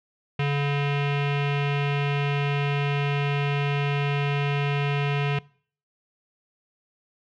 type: tone with low-pass filter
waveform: square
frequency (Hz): 142.7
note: D3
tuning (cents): -49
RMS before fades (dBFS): -24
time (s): 0.39-5.39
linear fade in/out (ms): 5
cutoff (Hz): 2700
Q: 3.4
effects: noise-tail reverb RT60 0.5 s tail -23 dB re dry